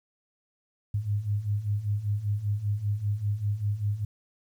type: beating tone pair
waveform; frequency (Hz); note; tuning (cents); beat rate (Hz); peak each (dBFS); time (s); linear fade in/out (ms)
sine; 100 / 105.1; G2 / G#2; +35 / +21; 5.1; -31 / -27; 0.94-4.05; 5
effects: 10-bit